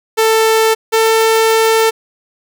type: tone pair in turn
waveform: sawtooth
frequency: 443.8 / 446.6 Hz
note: A4 / A4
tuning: +15 / +26 cents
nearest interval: unison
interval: 11 cents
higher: second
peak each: -5 dBFS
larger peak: neither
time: 0.17-0.75 / 0.92-1.91 s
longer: second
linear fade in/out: 20 ms
effects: none